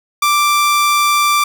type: tone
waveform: sawtooth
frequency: 1176 Hz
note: D6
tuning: 2 cents sharp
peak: -7 dBFS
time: 0.22-1.44 s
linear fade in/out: 5 ms
effects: none